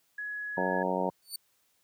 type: tone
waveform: sine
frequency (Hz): 1682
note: G#6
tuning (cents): +22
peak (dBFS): -34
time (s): 0.18-0.83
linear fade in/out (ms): 5
type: harmonic tone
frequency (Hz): 92.5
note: F#2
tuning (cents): 0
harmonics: 2 / 3 / 4 / 5 / 6 / 7 / 8 / 9 / 10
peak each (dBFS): -35 / -38 / -37 / -36 / -34 / -36 / -37 / -40 / -34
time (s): 0.57-1.1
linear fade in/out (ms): 5
type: tone with exponential growth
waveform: 20% pulse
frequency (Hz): 4507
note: C#8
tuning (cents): +28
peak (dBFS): -26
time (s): 1.22-1.36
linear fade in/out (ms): 5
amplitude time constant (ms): 29
effects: white hiss -71 dBFS RMS until 1.83 s + high-pass 60 Hz 12 dB/octave